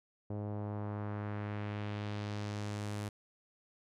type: tone with low-pass filter sweep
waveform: sawtooth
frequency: 103.83 Hz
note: G#2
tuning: in tune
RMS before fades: -39 dBFS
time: 0.3-3.09 s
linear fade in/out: 5 ms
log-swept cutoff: 590 to 11000 Hz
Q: 1.2
effects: none